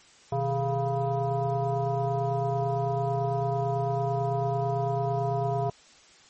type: tone with frequency modulation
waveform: sine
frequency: 410 Hz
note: G#4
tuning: 22 cents flat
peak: -24 dBFS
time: 0.32-5.7 s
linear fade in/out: 5 ms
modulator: 283 Hz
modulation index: 1.6
effects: white hiss -55 dBFS RMS until 6.29 s + MP3 32 kbps